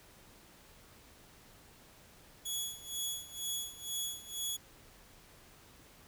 15% pulse tone with tremolo, 3372 Hz, G#7, 26 cents sharp, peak -27 dBFS, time 2.45-4.57 s, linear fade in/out 10 ms, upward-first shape sine, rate 2.1 Hz, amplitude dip 85%, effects pink hiss -59 dBFS RMS until 6.07 s

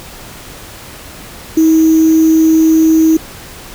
sine tone with sample-and-hold, 320 Hz, D#4, 49 cents sharp, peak -5 dBFS, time 1.57-3.17 s, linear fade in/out 5 ms, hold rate 6300 Hz, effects pink hiss -32 dBFS RMS until 3.74 s

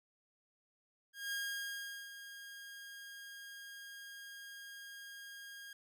sawtooth tone with ADSR envelope, 1624 Hz, G#6, 39 cents flat, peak -33 dBFS, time 1.13-5.73 s, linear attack 190 ms, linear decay 770 ms, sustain -12 dB, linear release 3 ms, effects none

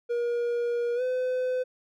triangle tone with pitch glide, 476.3 to 507.5 Hz, A#4 to B4, +37 to +47 cents, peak -23 dBFS, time 0.09-1.64 s, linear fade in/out 20 ms, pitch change +110 cents, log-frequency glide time 0.95-1.02 s, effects none

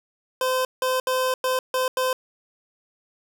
25% pulse tone bursts at uneven times, 514 Hz, C5, 31 cents flat, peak -17 dBFS, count 6, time 0.41-0.65 / 0.82-1 / 1.07-1.34 / 1.44-1.59 / 1.74-1.88 / 1.97-2.13 s, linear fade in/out 2 ms, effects none

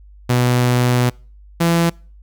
sawtooth tone pair in turn, 123.47 / 168.64 Hz, B2 / E3, 0 / +40 cents, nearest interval perfect fourth, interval 540 cents, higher second, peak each -9 dBFS, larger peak neither, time 0.29-1.1 / 1.6-1.9 s, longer first, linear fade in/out 10 ms, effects noise-tail reverb RT60 0.4 s tail -26 dB re dry + added 50 Hz sine -40 dBFS peak until 2.22 s

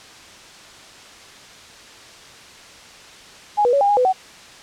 sine tone with pitch steps, 831 / 486.4 / 561 / 806 / 822 / 502 / 754 Hz, G#5 / B4 / C#5 / G5 / G#5 / B4 / F#5, +1 / -26 / +21 / +48 / -18 / +28 / +32 cents, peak -13 dBFS, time 3.57-4.13 s, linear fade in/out 20 ms, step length 80 ms, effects white hiss -42 dBFS RMS until 4.62 s + low-pass 6000 Hz 12 dB/octave

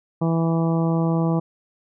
harmonic tone, 164.81 Hz, E3, in tune, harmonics 1 / 2 / 3 / 4 / 5 / 6 / 7, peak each -19 / -25 / -29 / -31 / -33 / -35 / -36 dBFS, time 0.21-1.4 s, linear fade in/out 10 ms, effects none

